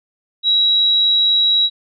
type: tone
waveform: sine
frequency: 3872 Hz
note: B7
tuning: 35 cents flat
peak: -11 dBFS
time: 0.43-1.7 s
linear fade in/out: 50 ms
effects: none